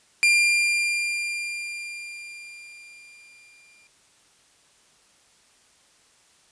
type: tone with exponential decay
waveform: 40% pulse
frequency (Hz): 2394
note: D7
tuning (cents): +33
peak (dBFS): -14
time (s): 0.23-3.87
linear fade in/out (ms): 0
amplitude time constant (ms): 790
effects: white hiss -59 dBFS RMS until 6.51 s + resampled to 22050 Hz

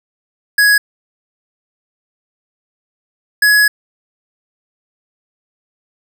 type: tone pair in turn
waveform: square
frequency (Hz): 1669 / 1682.6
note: G#6 / G#6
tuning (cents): +8 / +22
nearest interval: unison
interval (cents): 14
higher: second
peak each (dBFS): -8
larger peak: neither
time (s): 0.58-0.78 / 3.42-3.68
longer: second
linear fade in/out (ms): 5
effects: none

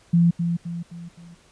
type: tone with echo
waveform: sine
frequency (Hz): 170.5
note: F3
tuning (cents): -41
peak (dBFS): -13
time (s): 0.13-0.31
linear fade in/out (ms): 10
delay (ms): 260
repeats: 4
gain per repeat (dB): -7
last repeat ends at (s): 1.35
effects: pink hiss -56 dBFS RMS until 1.51 s + resampled to 22050 Hz

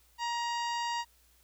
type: harmonic tone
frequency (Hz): 944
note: A#5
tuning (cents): +22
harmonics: 1 / 2 / 3 / 4 / 5 / 6 / 7 / 8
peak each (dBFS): -32 / -40 / -42 / -47 / -43 / -50 / -51 / -51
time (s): 0.18-1.05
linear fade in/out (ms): 50
effects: added 59 Hz sine -66 dBFS peak until 1.43 s + white hiss -66 dBFS RMS until 1.43 s

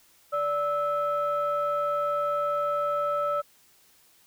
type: tone pair together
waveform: sine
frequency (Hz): 582.5 / 1310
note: D5 / E6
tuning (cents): -14 / -11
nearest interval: octave + major second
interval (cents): 1403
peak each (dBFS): -26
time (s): 0.32-3.42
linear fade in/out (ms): 20
effects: tanh soft clip ceiling -18 dBFS + white hiss -60 dBFS RMS until 4.26 s

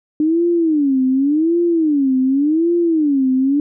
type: tone with vibrato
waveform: sine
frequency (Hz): 299.1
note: D4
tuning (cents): +32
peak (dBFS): -12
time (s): 0.2-3.6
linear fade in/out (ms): 2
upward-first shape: sine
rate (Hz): 0.88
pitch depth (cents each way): 250
effects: none

